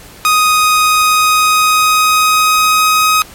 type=tone with pitch glide; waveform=sawtooth; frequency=1248 to 1260.3 Hz; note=D#6 to D#6; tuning=+5 to +22 cents; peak=-4 dBFS; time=0.25-3.22 s; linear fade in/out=0 ms; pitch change=+17 cents; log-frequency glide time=0.68-3.03 s; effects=pink hiss -36 dBFS RMS until 3.34 s + MP3 64 kbps